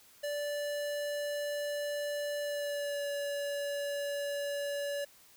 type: tone with pitch glide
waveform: square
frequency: 583 to 571.3 Hz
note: D5 to D5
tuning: -13 to -48 cents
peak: -34 dBFS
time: 0.23-5.05 s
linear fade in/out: 10 ms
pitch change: -35 cents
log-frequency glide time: 2.41-3.09 s
effects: white hiss -60 dBFS RMS until 5.36 s